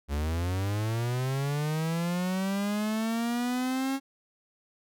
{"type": "linear sweep", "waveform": "45% pulse", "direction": "up", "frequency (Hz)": [69, 273.2], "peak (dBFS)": -27, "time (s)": [0.08, 4], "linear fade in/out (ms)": 50, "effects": []}